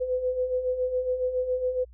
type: beating tone pair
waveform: sine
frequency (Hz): 500 / 507.2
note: B4 / B4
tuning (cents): +21 / +46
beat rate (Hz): 7.2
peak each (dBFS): -32 / -25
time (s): 0-1.85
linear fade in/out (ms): 20
effects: added 60 Hz sine -47 dBFS peak until 1.93 s